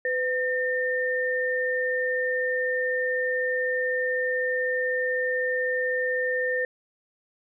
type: tone pair together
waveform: sine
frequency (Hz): 504.1 / 1812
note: B4 / A#6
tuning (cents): +35 / -50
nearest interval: octave + minor seventh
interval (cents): 2215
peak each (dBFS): -26 / -26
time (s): 0.05-6.65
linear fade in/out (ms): 2
effects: none